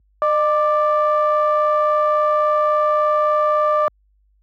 triangle ring-modulated tone, 287.4 Hz, D4, 37 cents flat, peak -9 dBFS, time 0.22-3.88 s, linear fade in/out 0 ms, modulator 894 Hz, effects added 50 Hz sine -44 dBFS peak until 4.42 s + high-pass 100 Hz 12 dB/octave

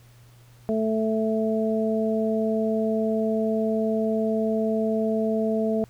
harmonic tone, 220 Hz, A3, in tune, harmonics 1 / 2 / 3, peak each -24 / -26 / -27 dBFS, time 0.69-5.84 s, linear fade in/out 0 ms, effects added 120 Hz sine -50 dBFS peak until 5.89 s + pink hiss -58 dBFS RMS until 5.89 s

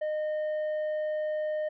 triangle tone with tanh clipping, 613 Hz, D#5, 26 cents flat, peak -29 dBFS, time 0.01-1.69 s, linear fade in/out 10 ms, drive 9 dB, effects none

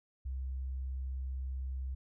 sine tone, 65.41 Hz, C2, in tune, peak -35 dBFS, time 0.25-1.95 s, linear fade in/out 10 ms, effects none

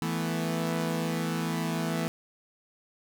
sawtooth chord, E suspended fourth, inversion none, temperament equal, 164.81 / 220 / 246.9 Hz, E3 / A3 / B3, 0 / 0 / 0 cents, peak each -26 / -30 / -31 dBFS, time 0.02-2.08 s, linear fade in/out 0 ms, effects none

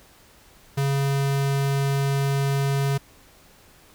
square tone, 138.59 Hz, C#3, in tune, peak -21 dBFS, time 0.77-2.98 s, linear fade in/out 10 ms, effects pink hiss -53 dBFS RMS until 3.94 s

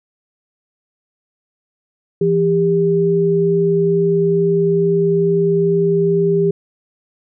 sine tone pair together, 167.76 / 399 Hz, E3 / G4, +31 / +31 cents, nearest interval octave + minor third, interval 1500 cents, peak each -17 / -13 dBFS, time 2.21-6.51 s, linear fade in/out 5 ms, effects none

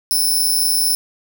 15% pulse tone with amplitude modulation, 5274 Hz, E8, in tune, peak -5 dBFS, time 0.11-0.95 s, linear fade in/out 0 ms, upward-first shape sine, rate 176 Hz, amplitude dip 90%, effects none

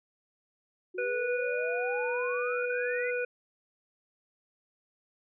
sine exponential sweep, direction up, 358.9 to 2093 Hz, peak -37 dBFS, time 0.94-3.11 s, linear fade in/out 10 ms
harmonic tone, 490.8 Hz, B4, 11 cents flat, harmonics 1 / 3 / 5, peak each -30 / -35 / -37 dBFS, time 0.98-3.25 s, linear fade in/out 5 ms
effects none

